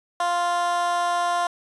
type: tone with high-pass filter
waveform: 15% pulse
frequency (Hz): 349.2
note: F4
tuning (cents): 0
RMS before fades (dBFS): -23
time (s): 0.2-1.47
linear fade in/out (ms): 2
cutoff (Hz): 810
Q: 4.4
effects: resampled to 24000 Hz